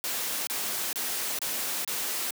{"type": "noise bursts", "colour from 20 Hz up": "white", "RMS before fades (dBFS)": -31, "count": 5, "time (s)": [0.04, 2.306], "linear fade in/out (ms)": 0, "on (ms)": 430, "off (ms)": 29, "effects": ["high-pass 200 Hz 12 dB/octave"]}